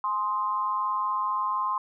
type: tone with amplitude modulation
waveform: sine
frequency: 1046.5 Hz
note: C6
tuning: in tune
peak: -21 dBFS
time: 0.04-1.78 s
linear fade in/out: 2 ms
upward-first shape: sine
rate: 204 Hz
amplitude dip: 75%
effects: none